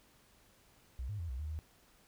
sine tone with pitch steps, 63.1 / 104.1 / 84.3 / 63.2 / 76.1 / 77.9 Hz, B1 / G#2 / E2 / B1 / D#2 / D#2, +38 / +5 / +39 / +41 / -38 / +3 cents, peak -37 dBFS, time 0.99-1.59 s, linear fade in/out 0 ms, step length 100 ms, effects pink hiss -66 dBFS RMS until 2.07 s

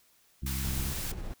harmonic tone, 66.6 Hz, C2, 31 cents sharp, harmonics 1 / 2 / 3 / 4 / 5, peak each -33 / -38 / -41 / -50 / -50 dBFS, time 0.42-0.92 s, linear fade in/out 10 ms
white high-pass noise, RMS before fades -38 dBFS, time 0.46-1.12 s, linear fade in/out 5 ms, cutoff 830 Hz, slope 24 dB/octave
brown noise with tremolo, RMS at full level -36 dBFS, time 0.64-1.34 s, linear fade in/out 5 ms, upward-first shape square, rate 15 Hz, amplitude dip 30%
effects white hiss -65 dBFS RMS until 1.4 s

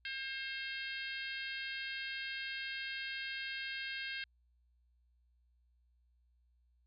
harmonic tone, 534 Hz, C5, 35 cents sharp, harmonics 3 / 4 / 5 / 6 / 7 / 8 / 9, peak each -43 / -46 / -46 / -47 / -51 / -51 / -54 dBFS, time 0.05-4.24 s, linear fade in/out 2 ms, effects added 60 Hz sine -69 dBFS peak until 6.86 s

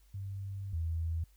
sine tone pair in turn, 98 / 82.12 Hz, G2 / E2, 0 / -6 cents, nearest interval minor third, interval 306 cents, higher first, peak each -37 / -31 dBFS, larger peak second, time 0.14-0.73 / 0.73-1.24 s, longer first, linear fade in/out 5 ms, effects added 50 Hz sine -60 dBFS peak until 1.36 s + white hiss -71 dBFS RMS until 1.36 s

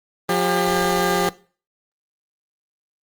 15% pulse tone pair together, 178.58 / 400.9 Hz, F3 / G4, +39 / +39 cents, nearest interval octave + major second, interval 1400 cents, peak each -14 dBFS, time 0.29-1.29 s, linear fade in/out 2 ms, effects noise-tail reverb RT60 0.4 s tail -20 dB re dry + Opus 24 kbps

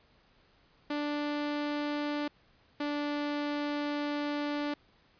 sawtooth tone pair in turn, 293.7 / 292.3 Hz, D4 / D4, 0 / -8 cents, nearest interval unison, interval 8 cents, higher first, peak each -27 dBFS, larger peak neither, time 0.9-2.28 / 2.8-4.74 s, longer second, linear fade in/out 5 ms, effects pink hiss -65 dBFS RMS until 5.19 s + resampled to 11025 Hz

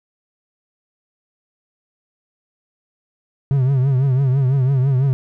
triangle tone with vibrato, 133 Hz, C3, 29 cents sharp, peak -11 dBFS, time 3.51-5.13 s, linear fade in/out 0 ms, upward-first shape triangle, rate 6 Hz, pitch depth 120 cents each way, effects none

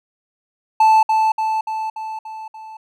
triangle tone with echo, 877 Hz, A5, 6 cents flat, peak -7 dBFS, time 0.8-1.03 s, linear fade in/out 5 ms, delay 290 ms, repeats 6, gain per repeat -4 dB, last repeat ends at 2.77 s, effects none

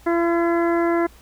harmonic tone, 339.3 Hz, F4, 50 cents flat, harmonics 1 / 2 / 3 / 4 / 5 / 6, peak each -18 / -24 / -28 / -30 / -32 / -34 dBFS, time 0.06-1.07 s, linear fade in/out 10 ms, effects added 60 Hz sine -49 dBFS peak until 1.21 s + pink hiss -51 dBFS RMS until 1.21 s

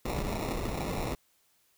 pink noise with sample-and-hold, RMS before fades -33 dBFS, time 0.05-1.15 s, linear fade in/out 2 ms, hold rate 1575 Hz, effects white hiss -69 dBFS RMS until 1.77 s

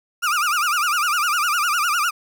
35% pulse tone with vibrato, 1305 Hz, E6, 18 cents flat, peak -16 dBFS, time 0.22-2.11 s, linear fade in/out 20 ms, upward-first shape sine, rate 9.9 Hz, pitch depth 190 cents each way, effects none

